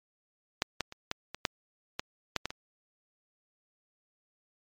clicks, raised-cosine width 0.2 ms, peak -9 / -12 / -26 / -14 / -21 / -8 / -14 / -10 / -14 / -21 dBFS, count 10, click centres 0.621 / 0.807 / 0.924 / 1.114 / 1.346 / 1.452 / 1.995 / 2.363 / 2.456 / 2.505 s, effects MP3 96 kbps

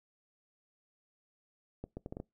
accelerating click train, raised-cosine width 2 ms, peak -27 dBFS, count 6, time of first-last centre 1.84-2.201 s, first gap 130 ms, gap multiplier 0.7, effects noise-tail reverb RT60 0.2 s tail -23 dB re dry

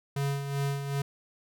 square tone with tremolo, 140 Hz, C#3, 18 cents sharp, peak -27 dBFS, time 0.16-1.02 s, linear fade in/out 5 ms, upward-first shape sine, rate 2.6 Hz, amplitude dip 55%, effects none

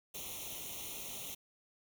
white noise with comb filter, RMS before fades -44 dBFS, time 0.14-1.35 s, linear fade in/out 10 ms, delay 0.31 ms, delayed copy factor +0.9, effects none

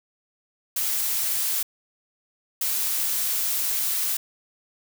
blue noise bursts at uneven times, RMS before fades -25 dBFS, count 2, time 0.76-1.63 / 2.61-4.17 s, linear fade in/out 5 ms, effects none

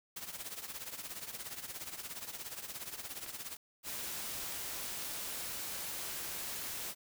white noise with tremolo, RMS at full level -41 dBFS, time 0.16-3.57 s, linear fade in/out 5 ms, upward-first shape triangle, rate 17 Hz, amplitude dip 80%
clicks, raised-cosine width 0.2 ms, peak -31 dBFS, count 2, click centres 3.262 / 3.265 s
white noise, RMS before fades -41 dBFS, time 3.83-6.95 s, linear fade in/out 50 ms
effects none

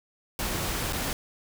pink noise with dropouts, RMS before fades -30 dBFS, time 0.39-1.13 s, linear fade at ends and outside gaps 1 ms, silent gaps 0.925-0.931 s, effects none

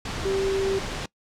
sine tone in noise, 388.6 Hz, G4, 15 cents flat, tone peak -22 dBFS, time 0.25-0.79 s, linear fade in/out 5 ms, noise pink, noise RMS -31 dBFS, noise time 0.05-1.06 s, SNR +6 dB, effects noise-tail reverb RT60 0.1 s tail -23 dB re dry + low-pass 6000 Hz 12 dB/octave

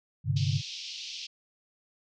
sine chord, G suspended fourth, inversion none, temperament equal with one note detuned, 100.06 / 130.81 / 146.83 Hz, G2 / C3 / D3, +36 / 0 / 0 cents, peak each -29 dBFS, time 0.24-0.62 s, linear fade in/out 50 ms
white band-pass noise, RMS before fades -40 dBFS, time 0.36-1.27 s, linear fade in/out 10 ms, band 2600 to 5600 Hz, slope 48 dB/octave
effects none

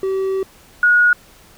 triangle / sine tone pair in turn, 383.8 / 1449 Hz, G4 / F#6, -37 / -37 cents, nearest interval octave + major seventh, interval 2300 cents, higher second, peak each -15 / -9 dBFS, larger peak second, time 0.03-0.43 / 0.83-1.13 s, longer first, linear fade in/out 2 ms, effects pink hiss -47 dBFS RMS until 1.57 s

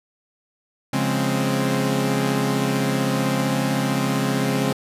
sawtooth chord, Db major seventh, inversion none, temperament equal, 138.59 / 174.61 / 207.7 / 261.6 Hz, Db3 / F3 / Ab3 / C4, 0 / 0 / 0 / 0 cents, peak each -20 / -25 / -21 / -20 dBFS, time 0.93-4.73 s, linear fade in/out 5 ms, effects resampled to 32000 Hz

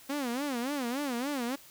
sawtooth tone with vibrato, 262.5 Hz, C4, 6 cents sharp, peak -27 dBFS, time 0.09-1.56 s, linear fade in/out 10 ms, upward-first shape sine, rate 3.5 Hz, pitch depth 200 cents each way, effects white hiss -54 dBFS RMS until 1.7 s

